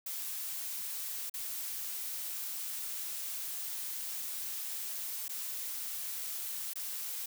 blue noise with dropouts, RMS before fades -39 dBFS, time 0.06-7.26 s, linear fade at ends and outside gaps 5 ms, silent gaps 1.297-1.339 / 5.282-5.292 / 6.735-6.756 s, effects none

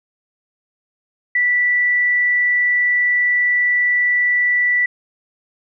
sine tone, 1965 Hz, B6, 9 cents flat, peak -13 dBFS, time 1.35-4.86 s, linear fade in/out 5 ms, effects none

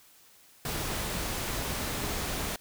sine tone in noise, 412 Hz, G#4, 14 cents flat, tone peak -43 dBFS, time 2.03-2.25 s, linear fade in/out 2 ms, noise pink, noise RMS -33 dBFS, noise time 0.65-2.56 s, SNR -13 dB, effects white hiss -58 dBFS RMS until 2.6 s

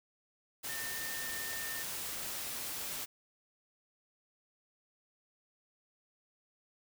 sine tone in noise, 1812 Hz, A#6, 50 cents flat, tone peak -42 dBFS, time 0.68-1.84 s, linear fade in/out 20 ms, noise white, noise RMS -40 dBFS, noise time 0.63-3.06 s, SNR -5 dB, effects none

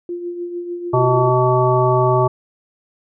sine tone with tremolo, 349.2 Hz, F4, in tune, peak -21 dBFS, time 0.09-1.3 s, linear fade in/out 2 ms, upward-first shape triangle, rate 6.7 Hz, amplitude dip 55%
harmonic tone, 126.2 Hz, B2, 38 cents sharp, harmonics 1 / 3 / 5 / 7 / 9, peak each -17 / -17 / -19 / -20 / -20 dBFS, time 0.93-2.28 s, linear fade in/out 10 ms
effects none

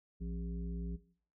harmonic tone with a mistuned harmonic, 58.1 Hz, A#1, 5 cents flat, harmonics 1 / 3 / 5 / 7, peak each -39 / -41 / -52 / -54 dBFS, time 0.2-0.97 s, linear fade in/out 20 ms, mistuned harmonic 5, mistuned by -120 cents, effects noise-tail reverb RT60 0.5 s tail -17 dB re dry

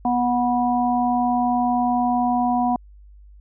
harmonic tone, 244.4 Hz, B3, 18 cents flat, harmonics 1 / 3 / 4, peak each -21 / -20 / -26 dBFS, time 0.05-2.76 s, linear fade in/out 2 ms, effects added 50 Hz sine -43 dBFS peak until 3.4 s

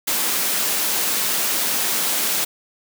white high-pass noise, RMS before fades -21 dBFS, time 0.07-2.45 s, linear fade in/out 10 ms, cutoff 160 Hz, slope 24 dB/octave, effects none

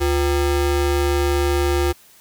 square ring-modulated tone, 213.1 Hz, G#3, 45 cents sharp, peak -14 dBFS, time 0-1.93 s, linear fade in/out 20 ms, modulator 140 Hz, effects white hiss -50 dBFS RMS until 2.2 s

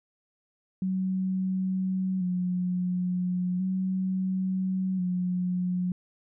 sine tone with vibrato, 184.1 Hz, F#3, 8 cents flat, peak -25 dBFS, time 0.82-5.92 s, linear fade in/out 2 ms, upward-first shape square, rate 0.36 Hz, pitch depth 34 cents each way, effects none

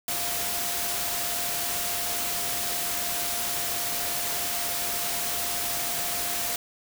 sine tone in noise, 698.5 Hz, F5, in tune, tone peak -38 dBFS, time 0.08-6.56 s, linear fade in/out 2 ms, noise white, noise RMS -29 dBFS, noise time 0.08-6.56 s, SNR -12 dB, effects none

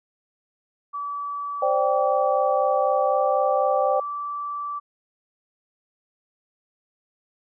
sine tone with pitch glide, 1150 to 1161.3 Hz, D6 to D6, -37 to -20 cents, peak -27 dBFS, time 0.93-4.8 s, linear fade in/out 20 ms, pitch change +17 cents, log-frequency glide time 3.09-3.17 s
sine chord, C suspended second, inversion none, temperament equal, 523.3 / 587.3 / 784 Hz, C5 / D5 / G5, 0 / 0 / 0 cents, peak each -23 dBFS, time 1.62-4 s, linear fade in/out 5 ms
effects none

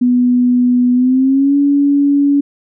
sine tone with pitch glide, 246.9 to 283.6 Hz, B3 to C#4, 0 to +40 cents, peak -8 dBFS, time 0.01-2.41 s, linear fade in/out 10 ms, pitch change +240 cents, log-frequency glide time 0.93-1.56 s, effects none

